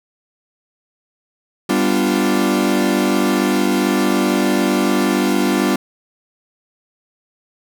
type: chord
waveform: 40% pulse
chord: G dominant seventh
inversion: none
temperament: equal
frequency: 196 / 246.9 / 293.7 / 349.2 Hz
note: G3 / B3 / D4 / F4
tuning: 0 / 0 / 0 / 0 cents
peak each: -19 dBFS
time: 1.69-5.76 s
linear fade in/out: 5 ms
effects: none